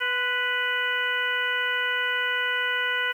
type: harmonic tone with a mistuned harmonic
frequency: 493.9 Hz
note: B4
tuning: in tune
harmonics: 1 / 2 / 3 / 4 / 5 / 6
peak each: -36 / -34 / -26 / -29 / -35 / -31 dBFS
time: 0-3.13 s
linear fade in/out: 20 ms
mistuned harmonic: 2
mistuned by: +46 cents
effects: 9-bit